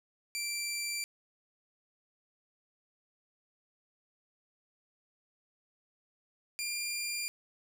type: tone pair in turn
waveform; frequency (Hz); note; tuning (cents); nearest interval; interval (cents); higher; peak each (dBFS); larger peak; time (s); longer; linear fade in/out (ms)
15% pulse; 2349 / 2393; D7 / D7; 0 / +32; unison; 32; second; -27; neither; 0.35-1.04 / 6.59-7.28; neither; 0
effects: 11-bit